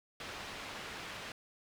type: low-pass noise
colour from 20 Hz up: white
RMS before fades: -45 dBFS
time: 0.2-1.32 s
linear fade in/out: 2 ms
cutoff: 3000 Hz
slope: 12 dB/octave
effects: none

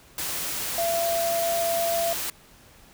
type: tone in noise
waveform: sine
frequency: 676 Hz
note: E5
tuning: 43 cents sharp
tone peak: -23 dBFS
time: 0.78-2.13 s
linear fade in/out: 2 ms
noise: white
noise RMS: -30 dBFS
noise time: 0.18-2.3 s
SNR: +4 dB
effects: pink hiss -53 dBFS RMS until 2.93 s

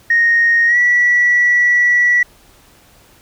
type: tone with pitch glide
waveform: sine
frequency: 1862 to 1946.7 Hz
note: A#6 to B6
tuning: -2 to -25 cents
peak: -8 dBFS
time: 0.1-2.23 s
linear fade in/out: 5 ms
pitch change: +77 cents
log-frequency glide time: 0.67-0.77 s
effects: tanh soft clip ceiling -4 dBFS + pink hiss -48 dBFS RMS until 3.21 s

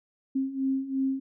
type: beating tone pair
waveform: sine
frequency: 265.5 / 268.4 Hz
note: C4 / C4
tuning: +25 / +44 cents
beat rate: 2.9 Hz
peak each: -31 / -27 dBFS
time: 0.35-1.2 s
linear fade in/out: 10 ms
effects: none

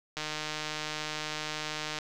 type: click train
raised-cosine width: 0.2 ms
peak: -17 dBFS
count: 279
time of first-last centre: 0.17-1.987 s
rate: 153 Hz
effects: none

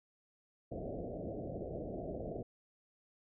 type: low-pass noise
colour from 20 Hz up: white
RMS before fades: -42 dBFS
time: 0.71-2.43 s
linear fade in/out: 10 ms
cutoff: 690 Hz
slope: 96 dB/octave
effects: none

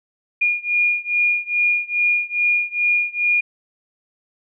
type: beating tone pair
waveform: sine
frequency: 2428 / 2430.4 Hz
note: D#7 / D#7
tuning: -43 / -41 cents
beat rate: 2.4 Hz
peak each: -19 / -20 dBFS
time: 0.41-3.41 s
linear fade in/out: 10 ms
effects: none

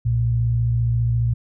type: tone pair together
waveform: sine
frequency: 61.79 / 116.54 Hz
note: B1 / A#2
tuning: +2 / 0 cents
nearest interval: major seventh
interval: 1098 cents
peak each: -25 / -17 dBFS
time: 0.05-1.34 s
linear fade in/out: 10 ms
effects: none

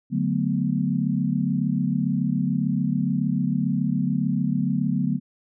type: chord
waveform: sine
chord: B minor seventh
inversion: first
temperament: equal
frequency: 146.83 / 185 / 220 / 246.9 Hz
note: D3 / F#3 / A3 / B3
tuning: 0 / 0 / 0 / 0 cents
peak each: -26 / -25 / -27 / -26 dBFS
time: 0.1-5.2 s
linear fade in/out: 50 ms
effects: none

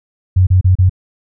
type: tone bursts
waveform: sine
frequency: 92.5 Hz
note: F#2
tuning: in tune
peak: -6 dBFS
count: 4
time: 0.36-0.896 s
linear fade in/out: 10 ms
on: 110 ms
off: 32 ms
effects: none

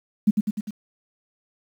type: tone with echo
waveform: sine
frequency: 210 Hz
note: G#3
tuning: 19 cents sharp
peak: -12 dBFS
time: 0.27-0.31 s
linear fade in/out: 10 ms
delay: 100 ms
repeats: 4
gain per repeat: -4 dB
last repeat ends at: 0.71 s
effects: 8-bit

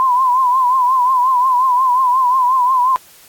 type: tone with vibrato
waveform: sine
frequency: 1016 Hz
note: B5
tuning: 49 cents sharp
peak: -10 dBFS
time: 0-2.96 s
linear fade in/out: 0 ms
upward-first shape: triangle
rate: 5.6 Hz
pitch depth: 94 cents each way
effects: white hiss -44 dBFS RMS until 3.28 s + AAC 64 kbps

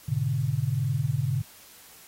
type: chord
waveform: sine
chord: G# diminished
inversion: none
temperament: equal with one note detuned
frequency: 103.83 / 123.47 / 145.06 Hz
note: G#2 / B2 / D3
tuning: 0 / 0 / -21 cents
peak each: -31 / -27 / -27 dBFS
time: 0.08-1.42 s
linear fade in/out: 10 ms
effects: white hiss -51 dBFS RMS until 2.07 s + AAC 48 kbps

